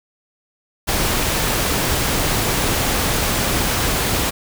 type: noise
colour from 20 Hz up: pink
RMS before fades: -19 dBFS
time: 0.87-4.31 s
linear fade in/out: 20 ms
effects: none